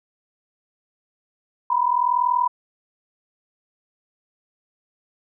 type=tone pair together; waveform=sine; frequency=963 / 1003.5 Hz; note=B5 / B5; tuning=-44 / +27 cents; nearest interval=minor second; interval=71 cents; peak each=-20 dBFS; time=1.7-2.48 s; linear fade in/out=5 ms; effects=none